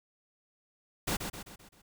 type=noise with echo; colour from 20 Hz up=pink; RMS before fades=-31 dBFS; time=1.07-1.17 s; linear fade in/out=10 ms; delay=130 ms; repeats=5; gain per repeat=-6 dB; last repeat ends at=1.82 s; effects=none